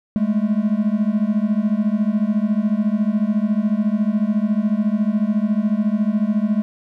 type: beating tone pair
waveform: triangle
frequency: 204.5 / 218.5 Hz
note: G#3 / A3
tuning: -26 / -12 cents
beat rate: 14 Hz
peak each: -17 dBFS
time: 0.16-6.62 s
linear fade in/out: 0 ms
effects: none